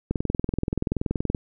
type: click train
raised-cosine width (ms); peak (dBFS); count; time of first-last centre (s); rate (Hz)
3; -11; 27; 0.11-1.348; 21
effects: none